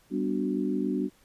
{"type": "chord", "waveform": "sine", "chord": "G major seventh", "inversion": "none", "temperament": "equal", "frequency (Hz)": [196, 246.9, 293.7, 370], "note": ["G3", "B3", "D4", "F#4"], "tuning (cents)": [0, 0, 0, 0], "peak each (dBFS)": [-31, -31, -30, -33], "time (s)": [0.1, 1.1], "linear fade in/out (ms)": 50, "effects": ["pink hiss -62 dBFS RMS until 1.24 s", "resampled to 32000 Hz"]}